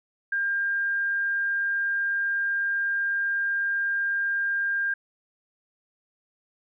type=tone; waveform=sine; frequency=1602 Hz; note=G6; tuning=37 cents sharp; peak=-23 dBFS; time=0.32-4.94 s; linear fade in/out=5 ms; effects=none